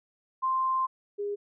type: tone pair in turn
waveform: sine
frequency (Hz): 1046.5 / 408.3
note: C6 / G#4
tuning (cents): 0 / -29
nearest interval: octave + major third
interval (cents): 1629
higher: first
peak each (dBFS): -24 / -29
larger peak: first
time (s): 0.42-0.87 / 1.18-1.36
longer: first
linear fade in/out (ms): 20
effects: none